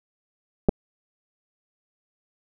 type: clicks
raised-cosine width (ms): 2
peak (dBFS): -5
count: 2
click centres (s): 0.687 / 0.692
effects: none